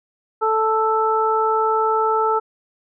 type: harmonic tone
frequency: 440 Hz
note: A4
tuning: in tune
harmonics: 1 / 2 / 3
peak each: -20 / -20 / -20 dBFS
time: 0.41-2.4 s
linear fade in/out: 20 ms
effects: none

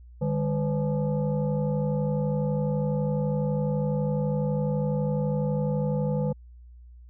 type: tone with frequency modulation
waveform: sine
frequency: 150 Hz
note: D3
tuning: 37 cents sharp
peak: -23 dBFS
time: 0.21-6.33 s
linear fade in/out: 10 ms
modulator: 352 Hz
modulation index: 1.1
effects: added 60 Hz sine -45 dBFS peak until 7.09 s

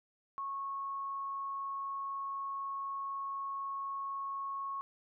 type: tone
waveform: sine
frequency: 1099 Hz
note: C#6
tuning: 15 cents flat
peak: -36 dBFS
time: 0.38-4.81 s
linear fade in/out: 0 ms
effects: none

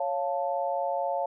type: chord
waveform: sine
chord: Db augmented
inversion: none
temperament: equal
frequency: 554.4 / 698.5 / 880 Hz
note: Db5 / F5 / A5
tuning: 0 / 0 / 0 cents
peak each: -30 / -30 / -32 dBFS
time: 0-1.26 s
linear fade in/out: 5 ms
effects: none

